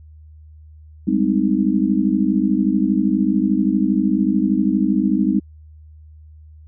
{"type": "chord", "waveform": "sine", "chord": "Ab major seventh", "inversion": "third", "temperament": "just", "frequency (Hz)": [194.67, 207.7, 259.6, 311.5], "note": ["G3", "Ab3", "C4", "Eb4"], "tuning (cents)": [-12, 0, -13, 2], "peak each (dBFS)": -20, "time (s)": [1.07, 5.4], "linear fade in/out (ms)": 10, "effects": ["added 77 Hz sine -40 dBFS peak until 6.67 s"]}